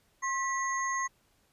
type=tone cluster; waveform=sine; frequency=1069 / 1955 / 6460 Hz; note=C6 / B6 / G#8; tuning=+37 / -18 / -49 cents; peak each=-31 / -34 / -37 dBFS; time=0.22-1.08 s; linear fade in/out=20 ms; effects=pink hiss -69 dBFS RMS until 1.52 s + resampled to 32000 Hz